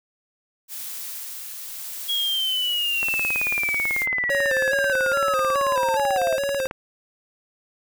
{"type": "noise with tremolo", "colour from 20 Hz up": "blue", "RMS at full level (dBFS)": -33, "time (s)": [0.68, 4.07], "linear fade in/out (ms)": 50, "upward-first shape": "sine", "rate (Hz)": 0.89, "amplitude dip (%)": 25}
{"type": "linear sweep", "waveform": "sine", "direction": "down", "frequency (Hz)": [3322, 622.3], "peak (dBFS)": -21, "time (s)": [2.08, 6.37], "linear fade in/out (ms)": 20}
{"type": "click train", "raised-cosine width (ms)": 0.5, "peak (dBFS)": -16, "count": 68, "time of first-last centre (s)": [3.03, 6.711], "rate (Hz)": 18.2}
{"type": "tone with vibrato", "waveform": "square", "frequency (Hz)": 543, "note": "C#5", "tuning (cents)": -36, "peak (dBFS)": -23, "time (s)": [4.3, 6.67], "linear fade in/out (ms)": 0, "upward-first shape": "square", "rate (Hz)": 2.4, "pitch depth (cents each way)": 50}
{"effects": []}